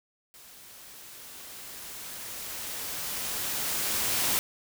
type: noise with level ramp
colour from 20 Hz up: white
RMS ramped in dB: -51 to -26 dBFS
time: 0.34-4.39 s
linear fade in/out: 0 ms
effects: none